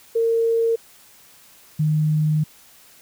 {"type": "tone pair in turn", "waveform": "sine", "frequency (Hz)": [457.7, 153.54], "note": ["A#4", "D#3"], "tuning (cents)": [-32, -23], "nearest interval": "octave + perfect fifth", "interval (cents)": 1891, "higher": "first", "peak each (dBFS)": -16, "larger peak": "neither", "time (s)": [[0.15, 0.76], [1.79, 2.44]], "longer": "second", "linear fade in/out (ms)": 10, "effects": ["white hiss -50 dBFS RMS until 3.01 s"]}